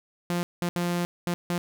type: tone bursts at uneven times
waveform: sawtooth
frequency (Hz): 174.61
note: F3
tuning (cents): 0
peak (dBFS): -21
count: 5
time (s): 0.3-0.43 / 0.62-0.69 / 0.76-1.05 / 1.27-1.34 / 1.5-1.58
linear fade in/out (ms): 0
effects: none